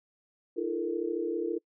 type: tone cluster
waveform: sine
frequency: 310.7 / 343.3 / 428.8 / 463.4 Hz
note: D#4 / F4 / A4 / A#4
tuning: -2 / -30 / -45 / -10 cents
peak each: -37 / -32 / -36 / -34 dBFS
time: 0.56-1.59 s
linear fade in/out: 20 ms
effects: noise-tail reverb RT60 0.1 s tail -26 dB re dry